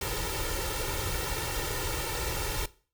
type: noise with comb filter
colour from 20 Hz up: pink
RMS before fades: -32 dBFS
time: 0.01-2.66 s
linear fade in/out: 5 ms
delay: 2.2 ms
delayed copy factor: +0.85
effects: noise-tail reverb RT60 0.4 s tail -19 dB re dry